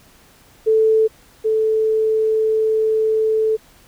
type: tone pair in turn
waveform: sine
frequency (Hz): 440 / 438.2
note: A4 / A4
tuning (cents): 0 / -7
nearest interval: unison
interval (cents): 7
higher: first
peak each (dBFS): -11 / -14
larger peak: first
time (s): 0.66-1.08 / 1.44-3.57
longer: second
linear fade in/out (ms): 20
effects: pink hiss -50 dBFS RMS until 3.87 s